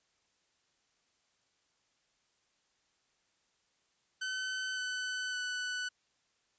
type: tone with pitch steps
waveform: sawtooth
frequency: 1521 / 1506.1 / 1491.4 Hz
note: F#6 / F#6 / F#6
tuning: +47 / +30 / +13 cents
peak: -31 dBFS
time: 4.21-5.89 s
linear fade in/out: 10 ms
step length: 560 ms
effects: white hiss -75 dBFS RMS until 6.58 s + resampled to 16000 Hz